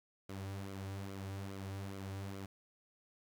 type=tone with flanger; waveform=sawtooth; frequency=97.6 Hz; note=G2; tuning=7 cents flat; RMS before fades=-44 dBFS; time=0.29-2.46 s; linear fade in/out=5 ms; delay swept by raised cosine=1.1 to 4.7 ms; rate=2.4 Hz; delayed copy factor=-0.6; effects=11-bit